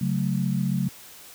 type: chord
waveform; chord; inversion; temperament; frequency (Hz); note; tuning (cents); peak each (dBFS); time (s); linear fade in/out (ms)
sine; F# minor; second; equal; 138.59 / 185 / 220; C#3 / F#3 / A3; 0 / 0 / 0; -26 / -25 / -29; 0.01-0.89; 5
effects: white hiss -46 dBFS RMS until 1.34 s